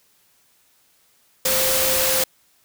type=tone in noise; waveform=sine; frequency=523.3 Hz; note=C5; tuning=in tune; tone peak=-24 dBFS; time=1.45-2.24 s; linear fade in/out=5 ms; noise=white; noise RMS=-20 dBFS; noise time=1.45-2.24 s; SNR=-7 dB; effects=white hiss -60 dBFS RMS until 2.64 s